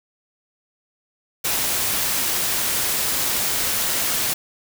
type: noise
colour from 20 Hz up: white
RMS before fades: -22 dBFS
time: 1.44-4.34 s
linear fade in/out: 10 ms
effects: none